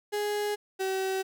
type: tone pair in turn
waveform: 35% pulse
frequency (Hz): 415.3 / 381.5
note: G#4 / G4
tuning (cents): 0 / -47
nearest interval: minor second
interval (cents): 147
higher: first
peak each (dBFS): -26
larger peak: neither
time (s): 0.12-0.56 / 0.79-1.23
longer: neither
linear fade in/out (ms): 20
effects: none